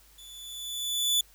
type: tone with level ramp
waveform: sawtooth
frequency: 3472 Hz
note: A7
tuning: 24 cents flat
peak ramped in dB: -44 to -18 dBFS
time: 0.18-1.21 s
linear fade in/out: 5 ms
effects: added 50 Hz sine -59 dBFS peak until 1.34 s + white hiss -59 dBFS RMS until 1.34 s